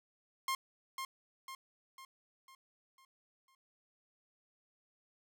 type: tone with echo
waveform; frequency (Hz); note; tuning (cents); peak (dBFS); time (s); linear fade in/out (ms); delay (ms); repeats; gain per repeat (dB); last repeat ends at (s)
sawtooth; 1063; C6; +27; -29; 0.48-0.55; 2; 500; 6; -6; 3.55
effects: none